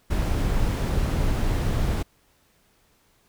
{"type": "noise", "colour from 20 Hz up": "brown", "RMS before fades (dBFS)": -23, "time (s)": [0.1, 2.03], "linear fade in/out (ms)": 10, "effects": ["pink hiss -63 dBFS RMS until 3.28 s"]}